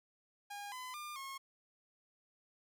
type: tone with pitch steps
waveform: sawtooth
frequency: 814 / 1013 / 1200 / 1084 Hz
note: G#5 / B5 / D6 / C#6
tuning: -35 / +44 / +37 / -39 cents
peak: -40 dBFS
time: 0.5-1.38 s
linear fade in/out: 10 ms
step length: 220 ms
effects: none